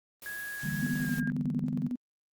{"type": "noise", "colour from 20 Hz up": "white", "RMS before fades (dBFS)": -45, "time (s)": [0.22, 1.2], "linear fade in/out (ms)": 2}
{"type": "tone with pitch glide", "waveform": "sine", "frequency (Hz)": [1661.2, 1615.8], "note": ["G#6", "G#6"], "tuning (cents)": [0, -48], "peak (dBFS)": -36, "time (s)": [0.26, 1.3], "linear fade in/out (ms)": 0, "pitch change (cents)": -48, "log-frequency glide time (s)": [0.99, 1.1]}
{"type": "chord", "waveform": "sine", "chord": "E half-diminished seventh", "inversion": "third", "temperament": "equal with one note detuned", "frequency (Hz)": [146.83, 164.81, 197.82, 233.1], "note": ["D3", "E3", "G3", "Bb3"], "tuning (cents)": [0, 0, 16, 0], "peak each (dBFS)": [-35, -37, -36, -40], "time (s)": [0.63, 1.89], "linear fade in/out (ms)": 10}
{"type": "tone with tremolo", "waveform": "sine", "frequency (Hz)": 246.9, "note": "B3", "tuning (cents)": 0, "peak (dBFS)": -29, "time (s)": [0.82, 1.96], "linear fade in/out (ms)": 10, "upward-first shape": "square", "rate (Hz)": 11, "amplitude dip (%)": 65}
{"effects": ["Opus 32 kbps"]}